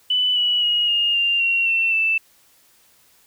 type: tone with pitch steps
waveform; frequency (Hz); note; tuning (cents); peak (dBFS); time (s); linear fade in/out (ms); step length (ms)
sine; 2991 / 2940 / 2889 / 2839 / 2791 / 2743 / 2696 / 2649; F#7 / F#7 / F#7 / F7 / F7 / F7 / E7 / E7; +18 / -12 / -42 / +28 / -2 / -32 / +38 / +8; -16; 0.1-2.18; 5; 260
effects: white hiss -56 dBFS RMS until 3.26 s